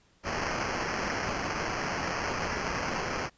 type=noise with sample-and-hold; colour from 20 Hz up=white; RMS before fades=-32 dBFS; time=0.23-3.3 s; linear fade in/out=50 ms; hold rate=3675 Hz; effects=pink hiss -65 dBFS RMS until 3.37 s + resampled to 16000 Hz